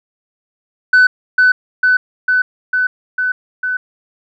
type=tone with echo; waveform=sine; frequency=1503 Hz; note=F#6; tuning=27 cents sharp; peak=-3 dBFS; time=0.93-1.07 s; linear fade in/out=5 ms; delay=450 ms; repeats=6; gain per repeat=-2 dB; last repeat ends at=3.77 s; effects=tanh soft clip ceiling -4 dBFS